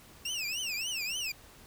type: tone with vibrato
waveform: 25% pulse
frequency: 2686 Hz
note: E7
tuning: 32 cents sharp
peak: -29 dBFS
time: 0.25-1.32 s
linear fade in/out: 5 ms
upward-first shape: triangle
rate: 3.5 Hz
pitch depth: 250 cents each way
effects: pink hiss -55 dBFS RMS until 1.66 s